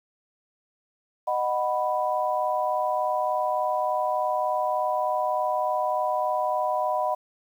sine chord, B major, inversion first, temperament just, 617.4 / 740.8 / 987.8 Hz, D#5 / F#5 / B5, -14 / +2 / 0 cents, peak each -27 dBFS, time 1.27-7.15 s, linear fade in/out 10 ms, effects 9-bit

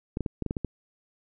clicks, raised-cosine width 3 ms, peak -16 dBFS, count 8, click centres 0.171 / 0.207 / 0.262 / 0.423 / 0.463 / 0.509 / 0.568 / 0.647 s, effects none

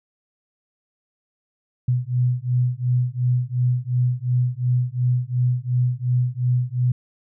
sine beating tone pair, 123 / 125.8 Hz, B2 / B2, -7 / +32 cents, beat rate 2.8 Hz, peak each -21 dBFS, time 1.88-6.92 s, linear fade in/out 5 ms, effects none

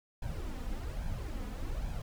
brown noise with flanger, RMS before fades -37 dBFS, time 0.22-2.02 s, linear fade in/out 5 ms, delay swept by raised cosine 1.2 to 4.1 ms, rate 1.2 Hz, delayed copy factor +0.65, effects none

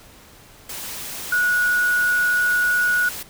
sine tone in noise, 1461 Hz, F#6, 22 cents flat, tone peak -16 dBFS, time 1.32-3.09 s, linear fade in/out 5 ms, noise white, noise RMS -32 dBFS, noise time 0.69-3.23 s, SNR +13 dB, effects pink hiss -47 dBFS RMS until 3.29 s

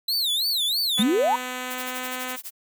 45% pulse tone with vibrato, 3951 Hz, B7, in tune, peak -21 dBFS, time 0.08-1.03 s, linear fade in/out 5 ms, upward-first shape sine, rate 3.1 Hz, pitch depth 250 cents each way
5% pulse tone with pitch glide, 251.9 to 253.9 Hz, B3 to B3, +34 to +48 cents, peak -18 dBFS, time 0.97-2.37 s, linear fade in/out 20 ms, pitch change +14 cents, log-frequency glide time 1.31-2.12 s
sine exponential sweep, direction up, 191.7 to 1013 Hz, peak -18 dBFS, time 0.99-1.36 s, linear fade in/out 5 ms
blue noise with tremolo, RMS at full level -34 dBFS, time 1.7-2.51 s, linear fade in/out 10 ms, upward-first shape sine, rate 12 Hz, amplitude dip 100%
effects none

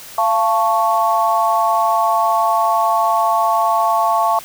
sine chord, F augmented, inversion none, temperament equal with one note detuned, 686.1 / 880 / 1108.7 Hz, F5 / A5 / C#6, -31 / 0 / 0 cents, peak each -17 dBFS, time 0.18-4.39 s, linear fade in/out 2 ms, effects white hiss -36 dBFS RMS until 4.44 s

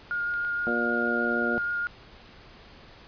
sine tone with vibrato, 1421 Hz, F6, 30 cents sharp, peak -26 dBFS, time 0.11-1.87 s, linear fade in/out 0 ms, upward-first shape sine, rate 6.4 Hz, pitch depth 9 cents each way
clicks, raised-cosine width 0.3 ms, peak -29 dBFS, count 2, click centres 0.339 / 0.449 s
harmonic tone, 118.7 Hz, A#2, 32 cents sharp, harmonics 2 / 3 / 4 / 5 / 6, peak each -30 / -32 / -33 / -34 / -35 dBFS, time 0.67-1.58 s, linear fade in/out 0 ms
effects pink hiss -50 dBFS RMS until 3.07 s + resampled to 11025 Hz

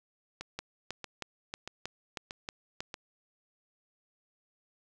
two click trains, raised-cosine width 0.2 ms, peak -22 / -19 dBFS, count 5 / 8, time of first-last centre 0.41-2.942 / 0.59-2.805 s, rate 1.58 / 3.16 Hz, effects none

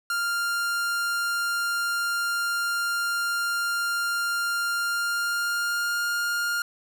45% pulse tone with pitch glide, 1396.9 to 1410.7 Hz, F6 to F6, 0 to +17 cents, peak -24 dBFS, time 0.1-6.62 s, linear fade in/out 2 ms, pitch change +17 cents, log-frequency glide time 4.76-6.05 s, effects none

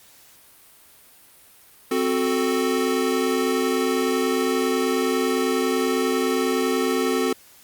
square chord, F# diminished, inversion second, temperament equal, 261.6 / 370 / 440 Hz, C4 / F#4 / A4, 0 / 0 / 0 cents, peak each -25 dBFS, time 1.91-7.33 s, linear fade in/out 5 ms, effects white hiss -51 dBFS RMS until 7.63 s + Opus 48 kbps

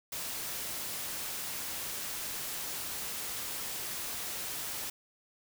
white noise, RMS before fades -38 dBFS, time 0.12-4.9 s, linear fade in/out 5 ms, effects none

